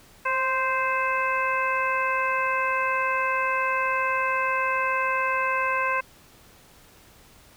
harmonic tone with a mistuned harmonic, 521 Hz, C5, 7 cents flat, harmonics 1 / 2 / 3 / 4 / 5, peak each -31 / -25 / -28 / -32 / -30 dBFS, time 0.25-6.01 s, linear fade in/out 10 ms, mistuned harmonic 1, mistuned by +27 cents, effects pink hiss -53 dBFS RMS until 7.56 s

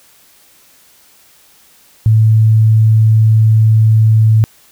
sine tone, 110 Hz, A2, in tune, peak -5 dBFS, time 2.06-4.44 s, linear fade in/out 0 ms, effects white hiss -47 dBFS RMS until 4.71 s

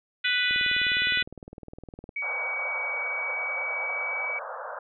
harmonic tone, 494.5 Hz, B4, 2 cents sharp, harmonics 3 / 4 / 5 / 6 / 7 / 8, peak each -28 / -28 / -29 / -31 / -30 / -35 dBFS, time 0.24-1.23 s, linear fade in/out 10 ms
click train, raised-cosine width 2 ms, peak -28 dBFS, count 32, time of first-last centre 0.51-2.092 s, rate 19.6 Hz
sine tone with pitch glide, 2264 to 2278 Hz, C#7 to C#7, +36 to +47 cents, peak -28 dBFS, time 2.16-4.39 s, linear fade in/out 5 ms, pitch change +11 cents, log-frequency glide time 2.93-4.27 s
pink band-pass noise, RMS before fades -37 dBFS, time 2.22-4.79 s, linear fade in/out 5 ms, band 500 to 1600 Hz, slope 96 dB/octave
effects none

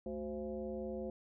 sine tone with frequency modulation, 370 Hz, F#4, in tune, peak -38 dBFS, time 0.06-1.1 s, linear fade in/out 2 ms, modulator 153 Hz, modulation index 1.5, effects none

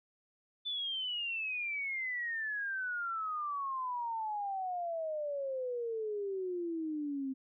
sine exponential sweep, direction down, 3527 to 261.6 Hz, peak -34 dBFS, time 0.65-7.34 s, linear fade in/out 20 ms, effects none

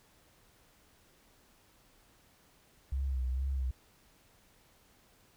sine tone with vibrato, 65.41 Hz, C2, in tune, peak -30 dBFS, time 2.92-3.71 s, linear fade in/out 5 ms, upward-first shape sine, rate 2.2 Hz, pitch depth 68 cents each way, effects pink hiss -65 dBFS RMS until 5.36 s

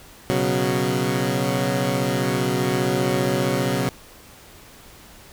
15% pulse chord, B suspended second, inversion none, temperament equal, 123.47 / 138.59 / 185 Hz, B2 / C#3 / F#3, 0 / 0 / 0 cents, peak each -18 dBFS, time 0.3-3.89 s, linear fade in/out 0 ms, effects pink hiss -46 dBFS RMS until 5.32 s

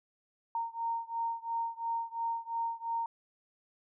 sine beating tone pair, 921 / 923.9 Hz, A#5 / A#5, -21 / -16 cents, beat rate 2.9 Hz, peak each -35 / -36 dBFS, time 0.55-3.06 s, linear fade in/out 2 ms, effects none

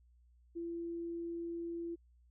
sine tone, 338.5 Hz, E4, 46 cents sharp, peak -38 dBFS, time 0.55-1.96 s, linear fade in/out 20 ms, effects added 60 Hz sine -63 dBFS peak until 2.3 s

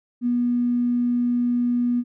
triangle tone with tanh clipping, 242.6 Hz, B3, 31 cents flat, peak -18 dBFS, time 0.21-2.04 s, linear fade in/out 50 ms, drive 3 dB, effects none

